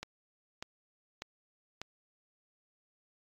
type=click train; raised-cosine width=0.2 ms; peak=-22 dBFS; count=4; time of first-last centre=0.03-1.816 s; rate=1.68 Hz; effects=AAC 48 kbps